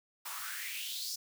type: noise with high-pass filter sweep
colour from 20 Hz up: white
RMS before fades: -40 dBFS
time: 0.25-1.16 s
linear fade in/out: 10 ms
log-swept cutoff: 920 to 5500 Hz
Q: 4.8
effects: none